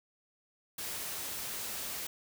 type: noise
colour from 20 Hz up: white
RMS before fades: -39 dBFS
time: 0.78-2.07 s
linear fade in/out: 5 ms
effects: none